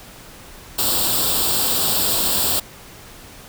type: noise with comb filter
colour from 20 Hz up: white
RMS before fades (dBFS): -19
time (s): 0.78-2.6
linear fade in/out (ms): 10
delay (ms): 0.24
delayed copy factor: +0.75
effects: pink hiss -41 dBFS RMS until 3.48 s